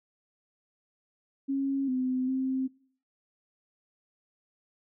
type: tone with pitch steps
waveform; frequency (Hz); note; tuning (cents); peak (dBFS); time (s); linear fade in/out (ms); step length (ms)
sine; 273.4 / 256.3 / 262.4; C#4 / C4 / C4; -24 / -36 / +5; -26; 1.48-2.68; 20; 400
effects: noise-tail reverb RT60 0.5 s tail -21 dB re dry